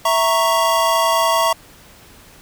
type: chord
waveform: square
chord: A# diminished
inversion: second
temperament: equal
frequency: 659.3 / 932.3 / 1108.7 Hz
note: E5 / A#5 / C#6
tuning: 0 / 0 / 0 cents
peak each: -19 dBFS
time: 0.05-1.53 s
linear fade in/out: 5 ms
effects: pink hiss -45 dBFS RMS until 2.41 s